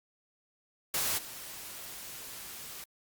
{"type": "noise with level steps", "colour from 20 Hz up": "white", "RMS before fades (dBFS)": [-31, -44], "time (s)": [0.94, 2.84], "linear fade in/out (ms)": 2, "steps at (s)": 1.17, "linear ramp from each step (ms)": 20, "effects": ["Opus 48 kbps"]}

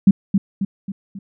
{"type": "tone with echo", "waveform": "sine", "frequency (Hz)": 196, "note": "G3", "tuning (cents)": 0, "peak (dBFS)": -5, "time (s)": [0.07, 0.11], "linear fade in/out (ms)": 5, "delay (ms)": 270, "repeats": 4, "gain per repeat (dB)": -6, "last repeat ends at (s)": 1.19, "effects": []}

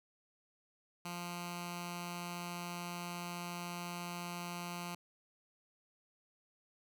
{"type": "tone with notch filter", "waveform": "10% pulse", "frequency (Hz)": 174.61, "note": "F3", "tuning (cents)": 0, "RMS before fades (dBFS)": -43, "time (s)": [1.05, 4.95], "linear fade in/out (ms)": 5, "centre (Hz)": 450, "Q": 0.7, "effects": []}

